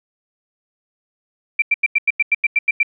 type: tone bursts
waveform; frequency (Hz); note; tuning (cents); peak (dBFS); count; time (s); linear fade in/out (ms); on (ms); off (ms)
sine; 2349; D7; 0; -11; 11; 1.59-2.831; 5; 31; 90
effects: none